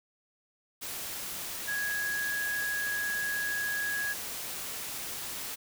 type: tone in noise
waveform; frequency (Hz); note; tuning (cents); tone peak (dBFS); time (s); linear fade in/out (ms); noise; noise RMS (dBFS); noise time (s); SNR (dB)
sine; 1661; G#6; 0; -30; 1.67-4.14; 20; white; -38; 0.81-5.56; +5
effects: none